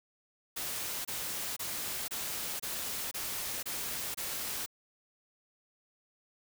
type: noise bursts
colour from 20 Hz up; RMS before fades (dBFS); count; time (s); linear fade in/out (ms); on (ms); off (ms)
white; -37; 8; 0.56-4.662; 10; 490; 26
effects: none